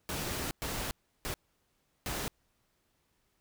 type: noise bursts at uneven times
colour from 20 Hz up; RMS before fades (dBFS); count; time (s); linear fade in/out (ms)
pink; -36; 4; 0.09-0.51 / 0.62-0.91 / 1.25-1.34 / 2.06-2.28; 0
effects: pink hiss -75 dBFS RMS until 3.4 s